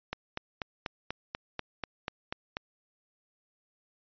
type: click train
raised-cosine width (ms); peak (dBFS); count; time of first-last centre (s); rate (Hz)
0.3; -17; 11; 0.13-2.569; 4.1
effects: resampled to 11025 Hz